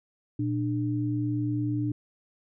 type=tone pair together; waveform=sine; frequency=118.6 / 298.2 Hz; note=A#2 / D4; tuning=+30 / +27 cents; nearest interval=octave + major third; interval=1597 cents; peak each=-28 dBFS; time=0.39-1.92 s; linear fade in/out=5 ms; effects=none